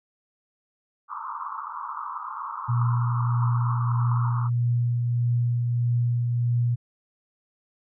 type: band-pass noise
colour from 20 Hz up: white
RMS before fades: -34 dBFS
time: 1.08-4.5 s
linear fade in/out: 50 ms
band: 910 to 1300 Hz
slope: 96 dB/octave
type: tone with tremolo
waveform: sine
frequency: 120 Hz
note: B2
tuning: 49 cents flat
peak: -19 dBFS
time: 2.68-6.76 s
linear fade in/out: 20 ms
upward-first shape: triangle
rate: 1.6 Hz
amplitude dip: 30%
effects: none